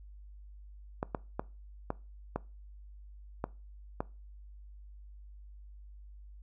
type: clicks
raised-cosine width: 1 ms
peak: -18 dBFS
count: 7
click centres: 1.029 / 1.148 / 1.395 / 1.904 / 2.36 / 3.441 / 4.005 s
effects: noise-tail reverb RT60 0.3 s tail -21 dB re dry + added 50 Hz sine -48 dBFS peak until 6.42 s